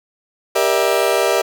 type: chord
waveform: 35% pulse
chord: E half-diminished seventh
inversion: first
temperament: just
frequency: 395.6 / 474.7 / 593.3 / 659.3 Hz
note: G4 / Bb4 / D5 / E5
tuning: +16 / +31 / +18 / 0 cents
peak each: -18 dBFS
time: 0.55-1.42 s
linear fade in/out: 10 ms
effects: none